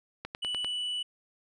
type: click train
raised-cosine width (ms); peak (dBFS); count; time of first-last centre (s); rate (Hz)
0.3; -20; 5; 0.25-0.646; 10.1
type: tone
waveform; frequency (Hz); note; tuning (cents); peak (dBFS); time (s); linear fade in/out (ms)
triangle; 2962; F#7; +1; -29; 0.42-1.03; 10
effects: resampled to 24000 Hz